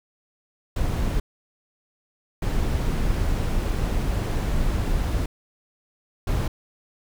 brown noise bursts at uneven times, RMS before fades -23 dBFS, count 3, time 0.76-1.2 / 2.42-5.26 / 6.27-6.48 s, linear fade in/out 5 ms, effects none

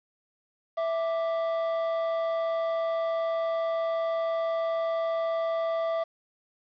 triangle tone pair together, 659.3 / 1174.7 Hz, E5 / D6, 0 / 0 cents, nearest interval minor seventh, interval 1000 cents, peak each -24 / -34 dBFS, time 0.77-6.04 s, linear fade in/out 10 ms, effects resampled to 11025 Hz + 9-bit

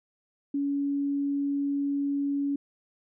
sine tone, 282 Hz, C#4, 30 cents sharp, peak -25 dBFS, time 0.54-2.56 s, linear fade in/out 5 ms, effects none

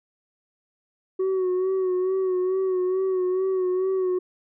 sine tone with vibrato, 372.9 Hz, F#4, 14 cents sharp, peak -18 dBFS, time 1.19-4.19 s, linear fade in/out 10 ms, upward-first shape sine, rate 2.3 Hz, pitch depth 41 cents each way, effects tanh soft clip ceiling -20 dBFS

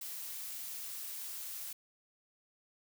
blue noise, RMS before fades -43 dBFS, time 0.01-1.73 s, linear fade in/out 5 ms, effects none

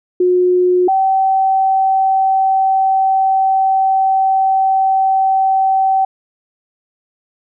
sine tone pair in turn, 361.5 / 768.7 Hz, F#4 / G5, -40 / -34 cents, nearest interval octave + minor second, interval 1306 cents, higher second, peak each -9 / -10 dBFS, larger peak first, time 0.2-0.88 / 0.88-6.05 s, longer second, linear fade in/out 5 ms, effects none

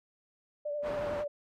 sine tone with vibrato, 587.3 Hz, D5, in tune, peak -32 dBFS, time 0.65-1.28 s, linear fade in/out 10 ms, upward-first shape sine, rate 11 Hz, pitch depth 34 cents each way
white low-pass noise, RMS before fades -40 dBFS, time 0.82-1.25 s, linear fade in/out 50 ms, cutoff 1000 Hz, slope 12 dB/octave
effects none

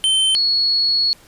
square / sine tone pair in turn, 3092 / 4358 Hz, G7 / C#8, -24 / -30 cents, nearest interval tritone, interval 594 cents, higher second, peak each -14 dBFS, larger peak neither, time 0.04-0.35 / 0.35-1.13 s, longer second, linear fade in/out 0 ms, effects pink hiss -48 dBFS RMS until 1.27 s + resampled to 32000 Hz

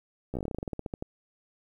slowing click train, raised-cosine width 2 ms, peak -20 dBFS, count 18, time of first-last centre 0.34-1.024 s, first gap 14 ms, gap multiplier 1.12, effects 10-bit

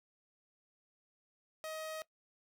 sawtooth tone, 630 Hz, D#5, 21 cents sharp, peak -37 dBFS, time 1.64-2.02 s, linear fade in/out 0 ms, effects noise-tail reverb RT60 0.1 s tail -19 dB re dry

